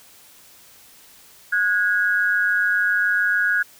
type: tone pair together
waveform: sine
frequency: 1456.9 / 1650 Hz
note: F#6 / G#6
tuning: -27 / -12 cents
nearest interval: major second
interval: 215 cents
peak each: -19 / -20 dBFS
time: 1.52-3.63 s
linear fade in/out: 10 ms
effects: white hiss -49 dBFS RMS until 3.79 s